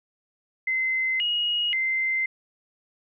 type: tone with pitch steps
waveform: sine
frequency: 2060 / 2886 / 2078 Hz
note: C7 / F#7 / C7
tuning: -28 / -44 / -12 cents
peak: -22 dBFS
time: 0.67-2.26 s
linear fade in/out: 5 ms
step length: 530 ms
effects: none